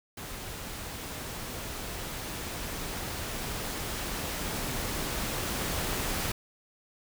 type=noise with level ramp; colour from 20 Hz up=pink; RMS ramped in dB=-40 to -31 dBFS; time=0.17-6.32 s; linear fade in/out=5 ms; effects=none